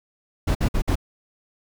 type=noise bursts; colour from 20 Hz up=brown; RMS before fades=-20 dBFS; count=4; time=0.47-0.956 s; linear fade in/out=10 ms; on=81 ms; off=54 ms; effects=none